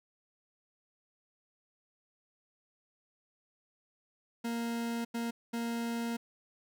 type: tone bursts at uneven times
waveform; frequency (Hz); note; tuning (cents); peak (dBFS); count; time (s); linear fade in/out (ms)
40% pulse; 233.1; A#3; 0; -32; 3; 4.44-5.05 / 5.14-5.31 / 5.53-6.17; 10
effects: none